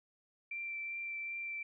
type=tone with vibrato; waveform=sine; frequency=2349 Hz; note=D7; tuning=in tune; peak=-38 dBFS; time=0.51-1.63 s; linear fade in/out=5 ms; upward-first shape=triangle; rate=2.6 Hz; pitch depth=12 cents each way; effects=none